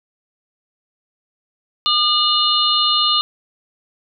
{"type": "tone cluster", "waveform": "sine", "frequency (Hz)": [1212, 2915, 3618, 4162], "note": ["D#6", "F#7", "A7", "C8"], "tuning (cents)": [-46, -26, 48, -10], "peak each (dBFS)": -19, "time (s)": [1.86, 3.21], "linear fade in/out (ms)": 0, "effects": []}